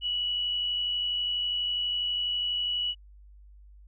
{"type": "tone with amplitude modulation", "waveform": "sine", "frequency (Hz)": 2938, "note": "F#7", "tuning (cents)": -13, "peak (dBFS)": -25, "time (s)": [0.01, 2.95], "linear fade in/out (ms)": 50, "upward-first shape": "sine", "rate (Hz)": 92.2, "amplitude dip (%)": 30, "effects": ["added 50 Hz sine -49 dBFS peak until 3.87 s"]}